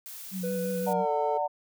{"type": "noise", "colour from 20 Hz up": "blue", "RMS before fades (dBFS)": -42, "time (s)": [0.06, 0.93], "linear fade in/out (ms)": 0}
{"type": "tone with vibrato", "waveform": "sine", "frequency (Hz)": 185, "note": "F#3", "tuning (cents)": 0, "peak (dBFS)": -31, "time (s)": [0.31, 1.06], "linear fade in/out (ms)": 50, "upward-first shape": "sine", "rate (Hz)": 5.8, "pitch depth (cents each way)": 46}
{"type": "tone with pitch glide", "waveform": "triangle", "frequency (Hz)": [495.2, 441.2], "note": ["B4", "A4"], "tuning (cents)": [5, 5], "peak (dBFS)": -28, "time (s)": [0.43, 1.38], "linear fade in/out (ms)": 10, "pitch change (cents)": -200, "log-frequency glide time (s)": [0.84, 1.1]}
{"type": "chord", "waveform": "sine", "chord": "D augmented", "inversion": "none", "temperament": "equal with one note detuned", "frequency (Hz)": [587.3, 740, 908.9], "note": ["D5", "F#5", "A#5"], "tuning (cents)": [0, 0, -44], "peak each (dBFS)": -30, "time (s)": [0.86, 1.48], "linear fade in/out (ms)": 20}
{"effects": []}